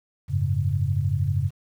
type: chord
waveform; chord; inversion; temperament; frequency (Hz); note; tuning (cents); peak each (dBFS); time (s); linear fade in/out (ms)
sine; F# suspended second; none; equal with one note detuned; 91.07 / 103.83 / 138.59; F#2 / G#2 / C#3; -27 / 0 / 0; -25; 0.28-1.51; 50
effects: 9-bit